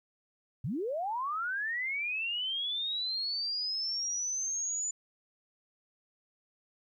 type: linear sweep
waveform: sine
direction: up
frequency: 100.4 to 7040 Hz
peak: -31 dBFS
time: 0.64-4.91 s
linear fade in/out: 5 ms
effects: 12-bit